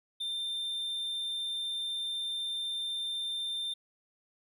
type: tone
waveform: triangle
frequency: 3588 Hz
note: A7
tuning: 33 cents sharp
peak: -31 dBFS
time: 0.2-3.74 s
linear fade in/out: 10 ms
effects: none